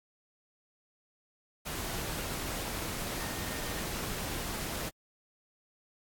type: tone in noise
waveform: sine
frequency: 1837 Hz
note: A#6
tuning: 26 cents flat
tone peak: -48 dBFS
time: 3.18-3.8 s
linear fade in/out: 20 ms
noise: pink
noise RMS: -37 dBFS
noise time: 1.65-4.9 s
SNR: -14 dB
effects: AAC 64 kbps